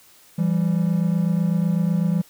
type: tone pair together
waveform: triangle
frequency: 167.89 / 195.9 Hz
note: E3 / G3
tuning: +32 / -1 cents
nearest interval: minor third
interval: 267 cents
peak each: -17 / -20 dBFS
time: 0.38-2.22 s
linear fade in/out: 10 ms
effects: tanh soft clip ceiling -8 dBFS + white hiss -52 dBFS RMS until 2.29 s